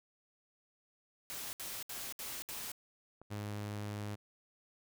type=noise bursts; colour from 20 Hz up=white; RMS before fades=-43 dBFS; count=5; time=1.3-2.718 s; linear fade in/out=0 ms; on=230 ms; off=67 ms
type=click; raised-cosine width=1 ms; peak=-39 dBFS; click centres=3.216 s
type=tone; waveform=sawtooth; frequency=103.83 Hz; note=G#2; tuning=in tune; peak=-35 dBFS; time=3.3-4.16 s; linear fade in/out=20 ms
effects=none